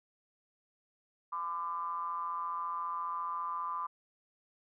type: ring-modulated tone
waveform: triangle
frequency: 87.31 Hz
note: F2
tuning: in tune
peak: -29 dBFS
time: 1.32-3.87 s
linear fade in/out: 10 ms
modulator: 1100 Hz
effects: none